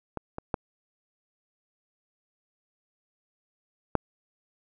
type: clicks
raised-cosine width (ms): 1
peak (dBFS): -18 / -20 / -12 / -7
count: 4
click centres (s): 0.173 / 0.384 / 0.542 / 3.953
effects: none